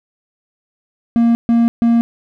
triangle tone bursts, 233.1 Hz, A#3, in tune, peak -7 dBFS, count 3, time 1.16-2.01 s, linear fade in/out 0 ms, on 190 ms, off 140 ms, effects none

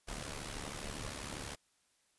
pink noise with amplitude modulation, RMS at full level -40 dBFS, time 0.07-1.56 s, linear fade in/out 20 ms, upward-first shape sine, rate 72.6 Hz, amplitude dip 70%, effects white hiss -74 dBFS RMS until 2.18 s + resampled to 24000 Hz

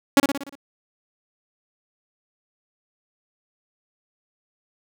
sawtooth tone with echo, 279.5 Hz, C#4, 14 cents sharp, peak -7 dBFS, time 0.17-0.2 s, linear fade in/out 2 ms, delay 59 ms, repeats 6, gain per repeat -5 dB, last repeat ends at 0.554 s, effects none

